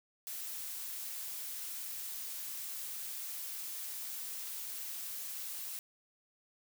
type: noise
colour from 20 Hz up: blue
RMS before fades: -42 dBFS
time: 0.27-5.79 s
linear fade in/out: 0 ms
effects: none